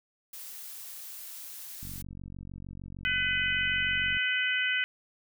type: noise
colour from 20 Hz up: blue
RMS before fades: -43 dBFS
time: 0.33-2.02 s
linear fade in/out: 5 ms
type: click train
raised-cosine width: 5 ms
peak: -31 dBFS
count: 110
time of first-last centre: 1.83-4.169 s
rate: 46.6 Hz
type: harmonic tone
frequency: 503 Hz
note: B4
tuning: 32 cents sharp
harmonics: 3 / 4 / 5 / 6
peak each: -30 / -31 / -32 / -33 dBFS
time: 3.05-4.84 s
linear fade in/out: 0 ms
effects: none